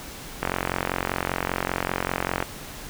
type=click train; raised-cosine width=0.5 ms; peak=-8 dBFS; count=91; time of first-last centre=0.43-2.426 s; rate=45.1 Hz; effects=pink hiss -39 dBFS RMS until 2.89 s